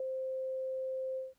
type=tone with ADSR envelope; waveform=sine; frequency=523.3 Hz; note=C5; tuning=in tune; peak=-31 dBFS; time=0-1.34 s; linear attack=3 ms; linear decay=5 ms; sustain=-3 dB; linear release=170 ms; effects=pink hiss -75 dBFS RMS until 1.38 s